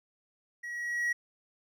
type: tone with level ramp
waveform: triangle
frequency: 1913 Hz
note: A#6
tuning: 44 cents sharp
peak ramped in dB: -36 to -24 dBFS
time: 0.63-1.13 s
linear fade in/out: 10 ms
effects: none